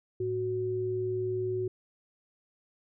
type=tone pair together; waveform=sine; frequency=110 / 370 Hz; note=A2 / F#4; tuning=0 / 0 cents; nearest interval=octave + major sixth; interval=2100 cents; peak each=-36 / -29 dBFS; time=0.2-1.68 s; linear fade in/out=5 ms; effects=none